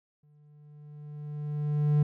triangle tone with exponential growth, 148.4 Hz, D3, 18 cents sharp, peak -17 dBFS, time 0.23-2.03 s, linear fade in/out 5 ms, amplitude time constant 390 ms, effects none

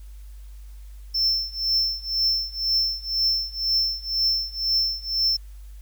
triangle tone with tremolo, 5340 Hz, E8, 22 cents sharp, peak -16 dBFS, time 1.14-5.37 s, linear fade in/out 10 ms, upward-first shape triangle, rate 2 Hz, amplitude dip 95%, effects added 50 Hz sine -38 dBFS peak until 5.81 s + white hiss -59 dBFS RMS until 5.81 s

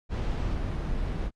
brown noise, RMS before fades -29 dBFS, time 0.09-1.31 s, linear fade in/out 50 ms, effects low-pass 5000 Hz 12 dB/octave + Opus 48 kbps

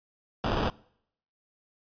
pink noise with sample-and-hold, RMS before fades -28 dBFS, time 0.44-0.7 s, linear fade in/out 0 ms, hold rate 2100 Hz, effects noise-tail reverb RT60 0.7 s tail -24 dB re dry + resampled to 11025 Hz

